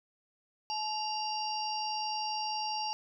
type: harmonic tone with a mistuned harmonic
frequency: 932.3 Hz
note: A#5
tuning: in tune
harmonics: 1 / 3 / 5 / 6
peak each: -34 / -42 / -39 / -40 dBFS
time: 0.7-2.93 s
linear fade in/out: 0 ms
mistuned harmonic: 1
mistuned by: -150 cents
effects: none